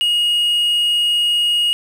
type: tone with quantisation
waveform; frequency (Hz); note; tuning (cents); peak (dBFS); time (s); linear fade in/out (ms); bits
triangle; 2875; F7; +50; -12; 0.01-1.73; 0; 7
effects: none